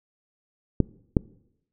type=clicks; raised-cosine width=3 ms; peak=-5 dBFS; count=2; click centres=0.803 / 1.168 s; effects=noise-tail reverb RT60 0.8 s tail -23 dB re dry